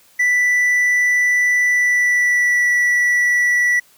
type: tone with pitch glide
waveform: triangle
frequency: 1975.5 to 1953.9 Hz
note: B6 to B6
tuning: 0 to -19 cents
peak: -11 dBFS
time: 0.19-3.8 s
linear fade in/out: 10 ms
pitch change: -19 cents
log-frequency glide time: 1.67-2.69 s
effects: white hiss -52 dBFS RMS until 3.97 s

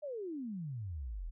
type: exponential sweep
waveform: sine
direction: down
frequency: 622.3 to 36.71 Hz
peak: -38 dBFS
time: 0.02-1.31 s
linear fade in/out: 20 ms
effects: none

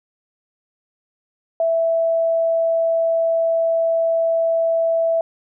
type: tone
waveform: sine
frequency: 660 Hz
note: E5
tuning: 2 cents sharp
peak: -15 dBFS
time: 1.6-5.21 s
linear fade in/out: 2 ms
effects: none

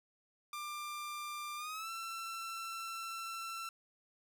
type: tone with pitch glide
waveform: sawtooth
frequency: 1190 to 1343.5 Hz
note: D6 to E6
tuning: +22 to +33 cents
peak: -37 dBFS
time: 0.53-3.69 s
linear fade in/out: 2 ms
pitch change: +211 cents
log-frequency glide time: 1.56-1.9 s
effects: none

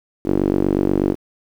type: tone with band-pass filter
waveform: sawtooth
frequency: 48.22 Hz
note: G1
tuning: 28 cents flat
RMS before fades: -18 dBFS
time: 0.24-1.16 s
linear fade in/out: 50 ms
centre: 330 Hz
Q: 3.1
effects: 8-bit

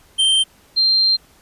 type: tone pair in turn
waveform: square / sine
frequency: 3136 / 4167 Hz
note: G7 / C8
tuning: 0 / -8 cents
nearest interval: perfect fourth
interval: 492 cents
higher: second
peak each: -13 / -12 dBFS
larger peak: second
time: 0.18-0.44 / 0.76-1.17 s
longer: second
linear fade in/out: 20 ms
effects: pink hiss -52 dBFS RMS until 1.41 s + resampled to 32000 Hz

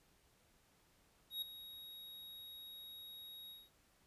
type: tone with ADSR envelope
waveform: square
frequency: 3780 Hz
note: A#7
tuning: 23 cents sharp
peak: -38 dBFS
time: 1.3-3.7 s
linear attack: 120 ms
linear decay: 6 ms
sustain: -13 dB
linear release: 200 ms
effects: pink hiss -72 dBFS RMS until 4.06 s + resampled to 32000 Hz

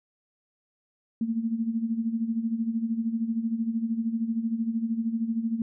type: tone with tremolo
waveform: sine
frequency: 227.5 Hz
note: A#3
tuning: 42 cents flat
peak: -22 dBFS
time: 1.21-5.62 s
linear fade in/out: 2 ms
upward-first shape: sine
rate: 13 Hz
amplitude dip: 70%
effects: none

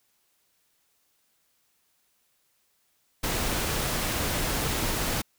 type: noise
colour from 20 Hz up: pink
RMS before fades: -28 dBFS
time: 3.23-5.22 s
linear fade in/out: 10 ms
effects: white hiss -70 dBFS RMS until 5.38 s

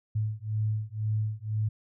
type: beating tone pair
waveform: sine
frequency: 106.8 / 108.8 Hz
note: G#2 / A2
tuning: +49 / -19 cents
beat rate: 2 Hz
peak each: -30 dBFS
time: 0.15-1.69 s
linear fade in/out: 10 ms
effects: none

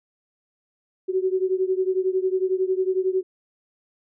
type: beating tone pair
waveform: sine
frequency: 371.3 / 382.3 Hz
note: F#4 / G4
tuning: +6 / -43 cents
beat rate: 11 Hz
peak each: -22 / -24 dBFS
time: 1.08-3.23 s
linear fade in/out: 20 ms
effects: none

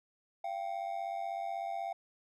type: ring-modulated tone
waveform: triangle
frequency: 733 Hz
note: F#5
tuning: 16 cents flat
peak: -30 dBFS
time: 0.44-1.93 s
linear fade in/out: 5 ms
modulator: 48.1 Hz
effects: none

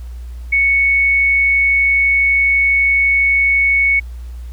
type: tone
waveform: sine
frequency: 2217 Hz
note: C#7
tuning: in tune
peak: -10 dBFS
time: 0.52-4 s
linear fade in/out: 10 ms
effects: added 60 Hz sine -26 dBFS peak until 4.52 s + pink hiss -50 dBFS RMS until 4.52 s

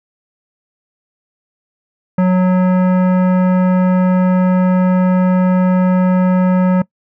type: tone with hard clipping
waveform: sine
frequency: 183.7 Hz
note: F#3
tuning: 12 cents flat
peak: -11 dBFS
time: 2.18-6.82 s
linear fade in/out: 5 ms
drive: 16 dB
effects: noise-tail reverb RT60 0.1 s tail -22 dB re dry + low-pass 2000 Hz 12 dB/octave

